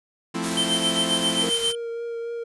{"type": "chord", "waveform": "sawtooth", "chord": "F major seventh", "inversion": "none", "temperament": "equal", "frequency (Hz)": [174.61, 220, 261.6, 329.6], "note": ["F3", "A3", "C4", "E4"], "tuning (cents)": [0, 0, 0, 0], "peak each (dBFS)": -27, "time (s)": [0.34, 1.5], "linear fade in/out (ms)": 10}
{"type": "noise", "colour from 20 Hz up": "white", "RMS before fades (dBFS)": -31, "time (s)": [0.42, 1.73], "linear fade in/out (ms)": 20}
{"type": "tone with tremolo", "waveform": "square", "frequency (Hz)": 3100, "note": "G7", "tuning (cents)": -20, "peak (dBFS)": -20, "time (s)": [0.57, 1.75], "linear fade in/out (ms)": 2, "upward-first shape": "sine", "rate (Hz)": 7.5, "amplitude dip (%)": 75}
{"type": "tone with vibrato", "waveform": "triangle", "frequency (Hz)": 466.2, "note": "A#4", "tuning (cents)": 0, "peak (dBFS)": -26, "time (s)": [1.42, 2.44], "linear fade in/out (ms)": 10, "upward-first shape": "triangle", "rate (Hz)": 3.6, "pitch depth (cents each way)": 15}
{"effects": ["resampled to 24000 Hz"]}